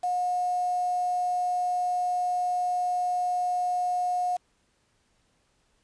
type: tone with quantisation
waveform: sine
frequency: 720 Hz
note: F#5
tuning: 47 cents flat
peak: -24 dBFS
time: 0.03-4.37 s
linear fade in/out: 10 ms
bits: 7
effects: pink hiss -69 dBFS RMS until 5.83 s + resampled to 22050 Hz